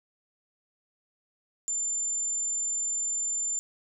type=tone; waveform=sine; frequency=7180 Hz; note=A8; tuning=34 cents sharp; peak=-27 dBFS; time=1.68-3.59 s; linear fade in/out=0 ms; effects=none